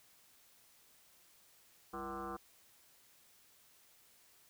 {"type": "tone with frequency modulation", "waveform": "sine", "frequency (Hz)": 761, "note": "F#5", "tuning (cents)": 48, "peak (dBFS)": -40, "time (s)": [1.93, 2.37], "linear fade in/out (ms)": 10, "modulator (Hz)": 141, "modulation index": 4.1, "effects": ["white hiss -66 dBFS RMS until 4.49 s"]}